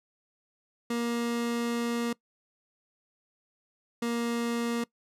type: tone pair in turn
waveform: 30% pulse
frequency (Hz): 235.8 / 235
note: A#3 / A#3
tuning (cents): +20 / +14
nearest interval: unison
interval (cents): 6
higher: first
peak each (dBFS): -25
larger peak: neither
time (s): 0.9-2.13 / 4.02-4.84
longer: first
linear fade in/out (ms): 5
effects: noise-tail reverb RT60 0.1 s tail -22 dB re dry + low-pass 12000 Hz 12 dB/octave